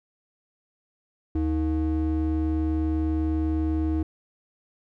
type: ring-modulated tone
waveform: triangle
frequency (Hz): 196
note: G3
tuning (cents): 0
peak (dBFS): -17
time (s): 1.35-4.03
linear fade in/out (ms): 5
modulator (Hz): 120
effects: none